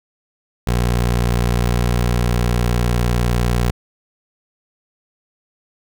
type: tone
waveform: 20% pulse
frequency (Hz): 59.8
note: A#1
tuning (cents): +45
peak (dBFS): -10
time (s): 0.67-3.71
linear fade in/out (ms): 5
effects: none